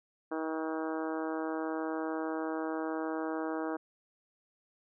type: harmonic tone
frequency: 159.2 Hz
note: D#3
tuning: 40 cents sharp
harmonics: 2 / 3 / 4 / 5 / 6 / 7 / 8 / 9 / 10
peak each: -35 / -39 / -41 / -43 / -45 / -46 / -47 / -48 / -49 dBFS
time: 0.31-3.77 s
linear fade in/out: 10 ms
effects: none